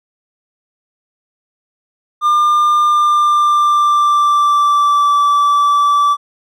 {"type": "tone with pitch glide", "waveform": "triangle", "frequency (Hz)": [1200, 1159.1], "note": ["D6", "D6"], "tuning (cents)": [37, -23], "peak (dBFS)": -7, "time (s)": [2.21, 6.17], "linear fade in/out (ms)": 50, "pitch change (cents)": -60, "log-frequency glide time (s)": [2.87, 5.18], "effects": []}